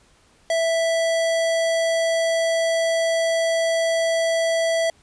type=tone; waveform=square; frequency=659 Hz; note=E5; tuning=1 cent flat; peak=-19 dBFS; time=0.5-4.9 s; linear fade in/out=2 ms; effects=pink hiss -57 dBFS RMS until 5.02 s + resampled to 22050 Hz